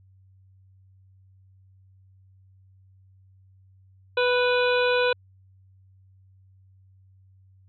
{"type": "harmonic tone", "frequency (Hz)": 493.9, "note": "B4", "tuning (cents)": 0, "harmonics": [1, 2, 3, 5, 6, 7, 8], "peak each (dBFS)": [-21, -29, -27, -29, -38, -35, -34], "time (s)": [4.17, 5.13], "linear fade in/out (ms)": 5, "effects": ["added 95 Hz sine -53 dBFS peak until 7.68 s"]}